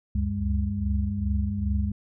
sine tone cluster, 69.5 / 72 / 94.4 / 203.8 Hz, C#2 / D2 / F#2 / G#3, +5 / -34 / +35 / -32 cents, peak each -29 dBFS, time 0.15-1.92 s, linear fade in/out 5 ms, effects none

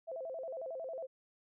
sine tone with vibrato, 587.3 Hz, D5, in tune, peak -39 dBFS, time 0.07-1.07 s, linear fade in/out 20 ms, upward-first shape square, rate 11 Hz, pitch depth 200 cents each way, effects none

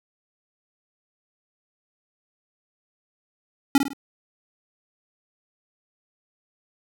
square tone with echo, 277.6 Hz, C#4, 3 cents sharp, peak -13 dBFS, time 3.75-3.78 s, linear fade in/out 2 ms, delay 51 ms, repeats 3, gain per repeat -7 dB, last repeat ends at 3.933 s, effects none

